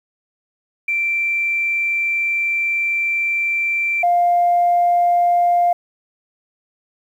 sine tone pair in turn, 2349 / 700.8 Hz, D7 / F5, 0 / +6 cents, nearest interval octave + major sixth, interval 2094 cents, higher first, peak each -16 / -11 dBFS, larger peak second, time 0.88-4.03 / 4.03-5.73 s, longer first, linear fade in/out 5 ms, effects tanh soft clip ceiling -8 dBFS + 8-bit

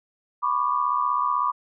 sine tone cluster, 990 / 1116 / 1192 Hz, B5 / C#6 / D6, +4 / +11 / +25 cents, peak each -25 dBFS, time 0.42-1.52 s, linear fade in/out 20 ms, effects none

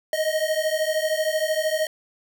square beating tone pair, 619 / 632 Hz, D#5 / D#5, -9 / +27 cents, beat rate 13 Hz, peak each -25 dBFS, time 0.13-1.87 s, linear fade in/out 2 ms, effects none

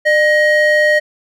triangle ring-modulated tone, 1244.5 Hz, D#6, in tune, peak -4 dBFS, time 0.05-1 s, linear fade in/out 20 ms, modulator 642 Hz, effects none

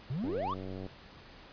triangle exponential sweep, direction up, 116.7 to 1228 Hz, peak -30 dBFS, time 0.1-0.54 s, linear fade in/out 5 ms
click train, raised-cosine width 2 ms, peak -29 dBFS, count 60, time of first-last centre 0.24-0.864 s, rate 94.5 Hz
effects pink hiss -53 dBFS RMS until 1.52 s + resampled to 11025 Hz

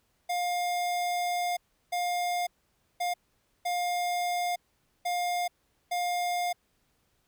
square tone bursts at uneven times, 708 Hz, F5, 23 cents sharp, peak -28 dBFS, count 6, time 0.29-1.57 / 1.92-2.47 / 3-3.14 / 3.65-4.56 / 5.05-5.48 / 5.91-6.53 s, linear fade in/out 10 ms, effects pink hiss -72 dBFS RMS until 7.27 s

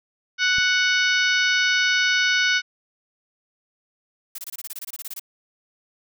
harmonic tone, 740 Hz, F#5, in tune, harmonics 2 / 3 / 4 / 5 / 6 / 7 / 8, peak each -20 / -24 / -26 / -28 / -30 / -31 / -32 dBFS, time 0.38-2.62 s, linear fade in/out 50 ms
click, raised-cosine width 5 ms, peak -24 dBFS, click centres 0.584 s
blue noise bursts, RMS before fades -33 dBFS, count 15, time 4.35-5.196 s, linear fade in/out 5 ms, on 34 ms, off 24 ms
effects none

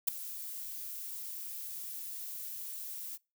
violet noise with ADSR envelope, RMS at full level -24 dBFS, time 0.07-3.18 s, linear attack 14 ms, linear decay 3 ms, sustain -18 dB, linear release 31 ms, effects noise-tail reverb RT60 0.3 s tail -26 dB re dry

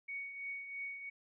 sine tone with tremolo, 2233 Hz, C#7, 12 cents sharp, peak -38 dBFS, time 0.08-1.1 s, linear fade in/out 10 ms, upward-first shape triangle, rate 3 Hz, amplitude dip 60%, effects none

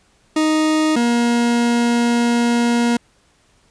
40% pulse tone pair in turn, 311.1 / 237.2 Hz, D#4 / A#3, 0 / +30 cents, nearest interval perfect fourth, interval 470 cents, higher first, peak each -13 dBFS, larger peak neither, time 0.36-0.96 / 0.96-2.97 s, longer second, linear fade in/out 5 ms, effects pink hiss -57 dBFS RMS until 3.7 s + resampled to 22050 Hz

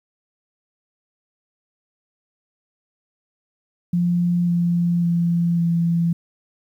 sine tone with pitch steps, 174.61 / 172.7 / 170.82 / 168.95 Hz, F3 / F3 / F3 / E3, 0 / -19 / -38 / +43 cents, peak -16 dBFS, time 3.93-6.13 s, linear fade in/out 5 ms, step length 550 ms, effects 9-bit

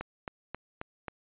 click train, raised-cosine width 0.5 ms, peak -21 dBFS, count 5, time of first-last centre 0.01-1.082 s, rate 3.73 Hz, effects resampled to 8000 Hz

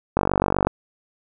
click train, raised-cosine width 1 ms, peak -4 dBFS, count 25, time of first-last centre 0.17-0.67 s, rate 48 Hz, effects none

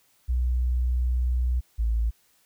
sine tone pair in turn, 61.8 / 56.19 Hz, B1 / A1, +2 / +37 cents, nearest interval major second, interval 165 cents, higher first, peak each -21 dBFS, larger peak neither, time 0.28-1.61 / 1.78-2.11 s, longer first, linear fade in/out 20 ms, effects white hiss -64 dBFS RMS until 2.45 s

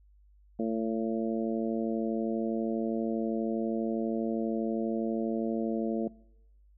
harmonic tone, 112.4 Hz, A2, 37 cents sharp, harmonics 2 / 3 / 4 / 5 / 6, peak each -30 / -34 / -36 / -38 / -40 dBFS, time 0.59-6.08 s, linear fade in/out 5 ms, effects noise-tail reverb RT60 0.8 s tail -22 dB re dry + added 50 Hz sine -57 dBFS peak until 6.77 s

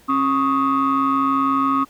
sine tone cluster, 271.2 / 1106 / 1252 Hz, C#4 / C#6 / D#6, -38 / -4 / +10 cents, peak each -19 dBFS, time 0.08-1.85 s, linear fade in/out 20 ms, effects tanh soft clip ceiling -10 dBFS + pink hiss -52 dBFS RMS until 1.89 s

